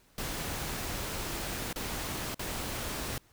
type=noise with dropouts; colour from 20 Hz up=pink; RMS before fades=-36 dBFS; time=0.18-3.18 s; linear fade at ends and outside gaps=2 ms; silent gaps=1.729-1.759 / 2.345-2.393 s; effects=pink hiss -64 dBFS RMS until 3.32 s